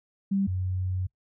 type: tone pair in turn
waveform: sine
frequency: 196 / 92.5 Hz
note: G3 / F#2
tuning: 0 / 0 cents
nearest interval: octave + minor second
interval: 1300 cents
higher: first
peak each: -22 / -26 dBFS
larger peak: first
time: 0.31-0.47 / 0.47-1.07 s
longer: second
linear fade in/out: 10 ms
effects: noise-tail reverb RT60 0.1 s tail -23 dB re dry